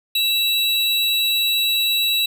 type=tone pair together; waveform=square; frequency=2667 / 3903 Hz; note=E7 / B7; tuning=+20 / -21 cents; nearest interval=perfect fifth; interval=659 cents; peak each=-25 / -18 dBFS; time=0.15-2.26 s; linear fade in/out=5 ms; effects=none